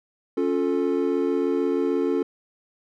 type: chord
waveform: triangle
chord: Db augmented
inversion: none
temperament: equal with one note detuned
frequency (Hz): 277.2 / 353.5 / 440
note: Db4 / F4 / A4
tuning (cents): 0 / +21 / 0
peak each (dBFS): -23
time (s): 0.37-2.23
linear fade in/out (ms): 5
effects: none